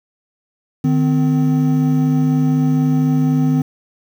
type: tone pair together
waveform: triangle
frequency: 152.87 / 256.9 Hz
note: D#3 / C4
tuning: -30 / -32 cents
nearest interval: major sixth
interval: 898 cents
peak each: -13 dBFS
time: 0.84-3.62 s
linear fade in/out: 5 ms
effects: 7-bit